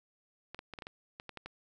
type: clicks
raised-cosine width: 0.3 ms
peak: -27 dBFS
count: 10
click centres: 0.546 / 0.591 / 0.737 / 0.788 / 0.822 / 0.869 / 1.199 / 1.293 / 1.373 / 1.46 s
effects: none